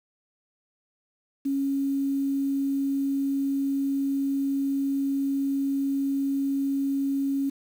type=tone with quantisation; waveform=sine; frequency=275.4 Hz; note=C#4; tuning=11 cents flat; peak=-23 dBFS; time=1.45-7.5 s; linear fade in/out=10 ms; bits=8; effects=none